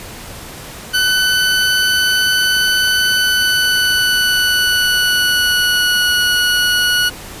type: tone with pitch glide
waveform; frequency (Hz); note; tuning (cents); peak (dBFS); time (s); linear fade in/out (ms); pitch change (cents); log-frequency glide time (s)
20% pulse; 1503 to 1463.6; F#6 to F#6; +27 to -19; -7; 0.93-7.1; 20; -46; 3.08-6.16
effects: pink hiss -32 dBFS RMS until 7.4 s + resampled to 32000 Hz